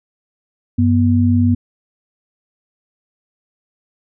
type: tone pair together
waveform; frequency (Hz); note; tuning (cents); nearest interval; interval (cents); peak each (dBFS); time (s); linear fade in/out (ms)
sine; 96.3 / 242.7; G2 / B3; -30 / -30; octave + major third; 1600; -13; 0.78-1.55; 10
effects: none